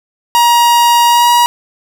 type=tone with pitch glide; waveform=45% pulse; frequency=949 to 958.9 Hz; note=A#5 to A#5; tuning=+31 to +49 cents; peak=-6 dBFS; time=0.35-1.46 s; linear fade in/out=0 ms; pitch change=+18 cents; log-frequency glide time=1.06-1.3 s; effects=none